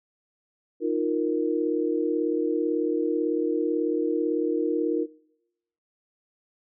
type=chord; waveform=sine; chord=Eb suspended second; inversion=none; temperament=equal; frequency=311.1 / 349.2 / 466.2 Hz; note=Eb4 / F4 / Bb4; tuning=0 / 0 / 0 cents; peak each=-27 dBFS; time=0.8-5.07 s; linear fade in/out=50 ms; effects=noise-tail reverb RT60 0.9 s tail -23 dB re dry